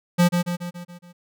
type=tone with echo; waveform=square; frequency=175.3 Hz; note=F3; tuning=7 cents sharp; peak=-14 dBFS; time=0.18-0.29 s; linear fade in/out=20 ms; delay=140 ms; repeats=6; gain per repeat=-5 dB; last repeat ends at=1.13 s; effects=none